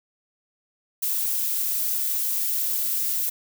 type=noise; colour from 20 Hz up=violet; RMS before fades=-25 dBFS; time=1.02-3.3 s; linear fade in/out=10 ms; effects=none